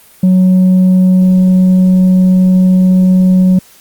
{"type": "tone with tanh clipping", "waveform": "sine", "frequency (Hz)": 184.9, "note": "F#3", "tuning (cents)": -1, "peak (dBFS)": -5, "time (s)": [0.23, 3.59], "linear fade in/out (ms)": 5, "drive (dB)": 2, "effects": ["white hiss -42 dBFS RMS until 3.8 s", "Opus 32 kbps"]}